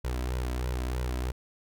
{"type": "tone with flanger", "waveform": "sawtooth", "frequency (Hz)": 62.2, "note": "B1", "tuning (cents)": 13, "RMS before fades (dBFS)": -31, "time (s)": [0.04, 1.32], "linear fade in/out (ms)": 10, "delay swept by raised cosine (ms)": [2, 3.1], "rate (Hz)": 3.1, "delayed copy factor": 0.65, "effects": []}